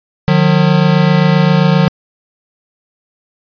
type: tone pair together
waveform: square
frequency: 152.39 / 180 Hz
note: D#3 / F#3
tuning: -36 / -47 cents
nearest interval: minor third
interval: 289 cents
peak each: -11 dBFS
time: 0.28-1.88 s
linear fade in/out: 0 ms
effects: resampled to 11025 Hz